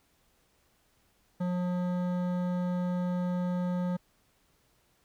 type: tone with hard clipping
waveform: triangle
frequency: 179.1 Hz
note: F3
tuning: 44 cents sharp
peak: -30 dBFS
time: 1.4-3.97 s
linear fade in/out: 10 ms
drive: 17 dB
effects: pink hiss -69 dBFS RMS until 5.04 s